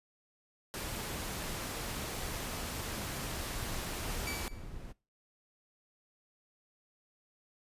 pink noise, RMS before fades -39 dBFS, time 0.74-4.48 s, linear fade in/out 0 ms
brown noise bursts, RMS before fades -43 dBFS, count 3, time 3.38-4.93 s, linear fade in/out 20 ms, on 430 ms, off 130 ms
sawtooth tone with exponential decay, 2302 Hz, D7, 35 cents flat, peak -32 dBFS, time 4.27-4.7 s, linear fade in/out 2 ms, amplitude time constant 93 ms
effects noise-tail reverb RT60 0.3 s tail -22 dB re dry + resampled to 32000 Hz

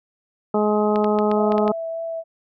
harmonic tone, 210.6 Hz, G#3, 24 cents sharp, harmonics 1 / 2 / 3 / 4 / 5 / 6, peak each -21 / -20 / -24 / -25 / -33 / -29 dBFS, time 0.54-1.72 s, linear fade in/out 5 ms
clicks, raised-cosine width 0.3 ms, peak -15 dBFS, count 7, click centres 0.959 / 1.044 / 1.188 / 1.315 / 1.521 / 1.581 / 1.679 s
sine tone with vibrato, 659.3 Hz, E5, in tune, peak -25 dBFS, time 1.35-2.24 s, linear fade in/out 50 ms, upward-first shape triangle, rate 3.3 Hz, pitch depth 10 cents each way
effects none

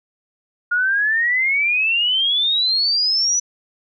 sine exponential sweep, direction up, 1419 to 5990 Hz, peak -15 dBFS, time 0.71-3.4 s, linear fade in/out 10 ms, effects none

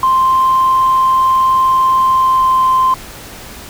sine tone with pitch glide, 1046.5 to 1039.9 Hz, C6 to C6, 0 to -11 cents, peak -7 dBFS, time 0.03-2.94 s, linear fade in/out 2 ms, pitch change -11 cents, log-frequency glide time 2.02-2.64 s, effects tanh soft clip ceiling -4 dBFS + pink hiss -32 dBFS RMS until 3.69 s

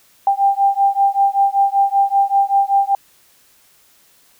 sine beating tone pair, 790 / 795.2 Hz, G5 / G5, +13 / +25 cents, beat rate 5.2 Hz, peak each -15 dBFS, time 0.27-2.95 s, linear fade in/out 2 ms, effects white hiss -53 dBFS RMS until 4.39 s

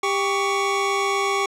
25% pulse tone pair together, 396 / 1120 Hz, G4 / C#6, +18 / +18 cents, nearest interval octave + tritone, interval 1800 cents, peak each -19 dBFS, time 0.03-1.46 s, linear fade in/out 5 ms, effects low-pass 8000 Hz 12 dB/octave

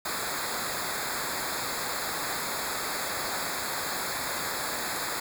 pink noise with comb filter, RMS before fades -32 dBFS, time 0.05-5.2 s, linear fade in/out 5 ms, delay 0.34 ms, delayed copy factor -0.95, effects none

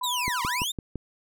sine tone with vibrato, 988 Hz, B5, in tune, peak -29 dBFS, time 0.01-0.64 s, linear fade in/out 5 ms, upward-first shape square, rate 9.2 Hz, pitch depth 18 cents each way
sawtooth linear two-way sweep, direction down then up, 4000 to 913 to 3745 Hz, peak -24 dBFS, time 0.03-0.72 s, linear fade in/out 10 ms, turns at 0.43 s
click train, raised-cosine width 3 ms, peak -19 dBFS, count 5, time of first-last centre 0.28-0.957 s, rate 5.91 Hz
effects none

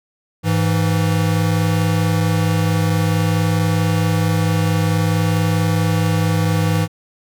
square tone pair together, 103.06 / 163.6 Hz, G#2 / E3, -13 / -13 cents, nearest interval minor sixth, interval 800 cents, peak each -18 dBFS, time 0.43-6.88 s, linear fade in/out 50 ms, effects none

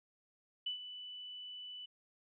sine tone with ADSR envelope, 2982 Hz, F#7, 13 cents sharp, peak -34 dBFS, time 0.66-1.86 s, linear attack 7 ms, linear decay 110 ms, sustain -11 dB, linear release 10 ms, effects none

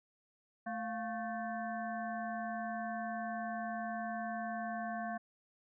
harmonic tone with a mistuned harmonic, 220 Hz, A3, in tune, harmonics 1 / 3 / 5 / 7 / 8, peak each -42 / -39 / -48 / -47 / -49 dBFS, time 0.66-5.18 s, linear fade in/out 10 ms, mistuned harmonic 3, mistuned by +100 cents, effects none

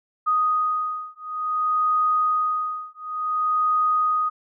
sine beating tone pair, 1245 / 1245.56 Hz, D#6 / D#6, +1 / +1 cents, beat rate 0.56 Hz, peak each -23 dBFS, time 0.26-4.3 s, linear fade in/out 20 ms, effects none

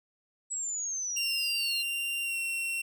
sine exponential sweep, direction down, 7860 to 4100 Hz, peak -31 dBFS, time 0.5-1.83 s, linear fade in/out 20 ms
45% pulse tone with pitch glide, 2777 to 2725 Hz, F7 to F7, -10 to -43 cents, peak -30 dBFS, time 1.16-2.82 s, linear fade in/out 10 ms, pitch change -33 cents, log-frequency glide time 2.22-2.37 s
effects none

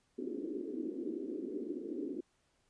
white band-pass noise, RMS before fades -40 dBFS, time 0.18-2.21 s, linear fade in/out 10 ms, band 250 to 390 Hz, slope 48 dB/octave, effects pink hiss -75 dBFS RMS until 2.69 s + resampled to 22050 Hz

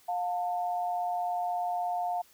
sine tone pair together, 709 / 892.5 Hz, F5 / A5, +26 / +24 cents, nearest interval major third, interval 398 cents, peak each -29 / -36 dBFS, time 0.08-2.22 s, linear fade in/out 10 ms, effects white hiss -61 dBFS RMS until 2.33 s

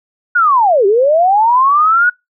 sine linear two-way sweep, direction down then up, 1480 to 377.8 to 1480 Hz, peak -7 dBFS, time 0.35-2.1 s, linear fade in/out 10 ms, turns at 0.86 s, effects noise-tail reverb RT60 0.2 s tail -25 dB re dry

